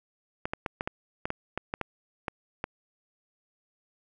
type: clicks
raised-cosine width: 0.5 ms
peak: -15 dBFS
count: 12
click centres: 0.455 / 0.535 / 0.662 / 0.809 / 0.875 / 1.255 / 1.304 / 1.576 / 1.739 / 1.813 / 2.282 / 2.641 s
effects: none